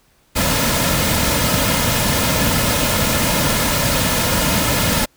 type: noise with comb filter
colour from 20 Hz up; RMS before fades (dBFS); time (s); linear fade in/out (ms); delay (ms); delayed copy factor
pink; -17; 0.35-5.06; 20; 2.6; -0.55
effects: pink hiss -57 dBFS RMS until 5.16 s